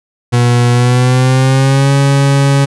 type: tone with pitch glide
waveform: 40% pulse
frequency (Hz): 121.1 to 139.11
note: B2 to C#3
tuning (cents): -34 to +6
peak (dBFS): -6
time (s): 0.32-2.66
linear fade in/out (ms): 20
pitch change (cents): +240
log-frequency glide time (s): 0.71-1.92
effects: resampled to 24000 Hz